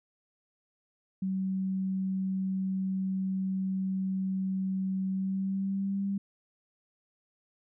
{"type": "tone with pitch glide", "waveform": "sine", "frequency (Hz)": [190, 197.73], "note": ["F#3", "G3"], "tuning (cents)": [46, 15], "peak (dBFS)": -28, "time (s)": [1.22, 6.18], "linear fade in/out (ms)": 5, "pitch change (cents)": 69, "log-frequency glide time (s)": [5.1, 6.07], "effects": []}